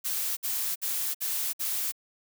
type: noise bursts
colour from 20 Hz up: blue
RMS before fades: -30 dBFS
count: 5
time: 0.04-1.922 s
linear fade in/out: 20 ms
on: 330 ms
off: 58 ms
effects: none